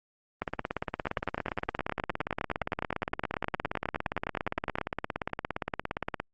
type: two click trains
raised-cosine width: 0.5 ms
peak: -15 / -14 dBFS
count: 101 / 37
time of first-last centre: 0.42-6.2 / 1.07-4.785 s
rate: 17.3 / 9.69 Hz
effects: Opus 24 kbps